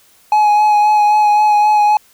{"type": "tone with vibrato", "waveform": "triangle", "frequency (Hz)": 841, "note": "G#5", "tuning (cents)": 22, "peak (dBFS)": -6, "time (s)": [0.32, 1.97], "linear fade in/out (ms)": 2, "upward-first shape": "sine", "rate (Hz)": 3.8, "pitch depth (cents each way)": 19, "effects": ["white hiss -50 dBFS RMS until 2.13 s"]}